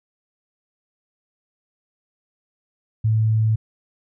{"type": "tone", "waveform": "sine", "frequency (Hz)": 110, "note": "A2", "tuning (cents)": 0, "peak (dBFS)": -15, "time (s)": [3.04, 3.56], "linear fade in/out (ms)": 10, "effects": []}